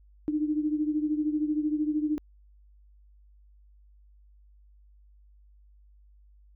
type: beating tone pair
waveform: sine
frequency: 300.4 / 313.4 Hz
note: D4 / D#4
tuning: +39 / +13 cents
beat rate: 13 Hz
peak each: -26 / -31 dBFS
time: 0.28-2.18 s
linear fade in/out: 0 ms
effects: added 50 Hz sine -54 dBFS peak until 6.55 s

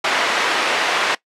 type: band-pass noise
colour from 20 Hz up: white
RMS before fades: -19 dBFS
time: 0.04-1.15 s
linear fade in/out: 5 ms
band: 430 to 2400 Hz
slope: 12 dB/octave
effects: noise-tail reverb RT60 0.1 s tail -20 dB re dry + low-pass 10000 Hz 12 dB/octave

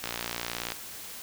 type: click train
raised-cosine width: 0.2 ms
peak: -14 dBFS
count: 41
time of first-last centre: 0.04-0.72 s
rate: 58.8 Hz
effects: white hiss -42 dBFS RMS until 1.22 s

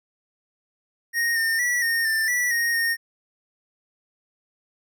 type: tone with pitch steps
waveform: square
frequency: 1863 / 1817 / 1945 / 1840 / 1782 / 1955 / 1864 / 1844 Hz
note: A#6 / A#6 / B6 / A#6 / A6 / B6 / A#6 / A#6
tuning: -2 / -45 / -27 / -23 / +22 / -18 / -1 / -19 cents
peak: -21 dBFS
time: 1.13-2.97 s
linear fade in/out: 50 ms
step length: 230 ms
effects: none

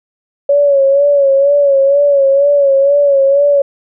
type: tone with vibrato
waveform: sine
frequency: 560 Hz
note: C#5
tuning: 18 cents sharp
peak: -6 dBFS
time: 0.49-3.62 s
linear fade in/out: 5 ms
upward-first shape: sine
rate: 2.1 Hz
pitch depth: 52 cents each way
effects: none

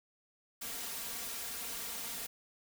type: noise with comb filter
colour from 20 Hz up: white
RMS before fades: -41 dBFS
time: 0.61-2.27 s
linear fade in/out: 10 ms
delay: 4.3 ms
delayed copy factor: +0.7
effects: none

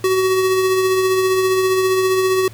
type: tone with tremolo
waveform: square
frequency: 376 Hz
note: F#4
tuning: 28 cents sharp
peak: -13 dBFS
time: 0.04-2.48 s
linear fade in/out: 2 ms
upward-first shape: triangle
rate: 15 Hz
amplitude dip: 35%
effects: added 112 Hz sine -37 dBFS peak until 2.53 s + pink hiss -45 dBFS RMS until 2.53 s

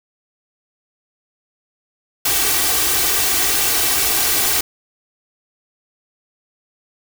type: noise with comb filter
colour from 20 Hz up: white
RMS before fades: -17 dBFS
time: 2.25-4.61 s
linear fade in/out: 5 ms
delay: 2.6 ms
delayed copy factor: +0.65
effects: none

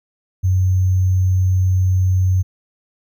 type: tone with sample-and-hold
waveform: sine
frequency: 92.8 Hz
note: F#2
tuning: 6 cents sharp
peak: -12 dBFS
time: 0.43-2.43 s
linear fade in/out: 20 ms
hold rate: 6300 Hz
effects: none

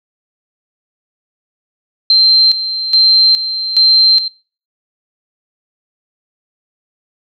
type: tone with tremolo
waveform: sine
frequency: 4134 Hz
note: C8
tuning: 22 cents flat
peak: -5 dBFS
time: 2.1-4.28 s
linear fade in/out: 2 ms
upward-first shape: square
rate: 1.2 Hz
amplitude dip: 70%
effects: noise-tail reverb RT60 0.4 s tail -24 dB re dry

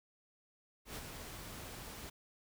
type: noise with ADSR envelope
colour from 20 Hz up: pink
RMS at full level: -43 dBFS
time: 0.85-2.1 s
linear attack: 110 ms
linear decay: 41 ms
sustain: -5 dB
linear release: 9 ms
effects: none

